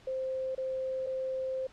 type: tone with dropouts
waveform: sine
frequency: 523.3 Hz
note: C5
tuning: in tune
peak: -31 dBFS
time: 0.07-1.67 s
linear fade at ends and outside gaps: 5 ms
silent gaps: 0.55-0.578 / 1.064-1.068 s
effects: pink hiss -58 dBFS RMS until 1.72 s + low-pass 5000 Hz 12 dB/octave